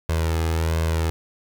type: tone with flanger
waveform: sawtooth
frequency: 81.3 Hz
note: E2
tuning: 23 cents flat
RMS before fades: -22 dBFS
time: 0.09-1.1 s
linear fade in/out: 0 ms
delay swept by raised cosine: 1.9 to 2.42 ms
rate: 1.4 Hz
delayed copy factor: +0.6
effects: none